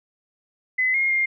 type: tone with pitch steps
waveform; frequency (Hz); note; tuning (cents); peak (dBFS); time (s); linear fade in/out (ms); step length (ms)
sine; 2024 / 2140 / 2119; B6 / C7 / C7; +42 / +38 / +21; -18; 0.78-1.26; 10; 160
effects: none